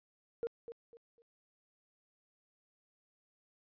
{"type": "tone with echo", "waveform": "sine", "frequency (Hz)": 466.2, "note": "A#4", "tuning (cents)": 0, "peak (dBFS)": -32, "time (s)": [0.43, 0.47], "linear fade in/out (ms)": 0, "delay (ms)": 250, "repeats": 3, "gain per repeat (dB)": -11, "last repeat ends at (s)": 1.22, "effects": ["tanh soft clip ceiling -29 dBFS", "resampled to 11025 Hz"]}